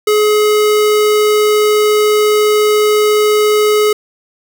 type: tone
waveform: square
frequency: 422.9 Hz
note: G#4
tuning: 31 cents sharp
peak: -9 dBFS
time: 0.07-3.93 s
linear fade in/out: 5 ms
effects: none